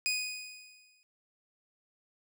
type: tone with exponential decay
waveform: 20% pulse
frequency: 2489 Hz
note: D#7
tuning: in tune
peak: -22 dBFS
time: 0.06-1.03 s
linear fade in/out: 0 ms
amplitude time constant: 210 ms
effects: none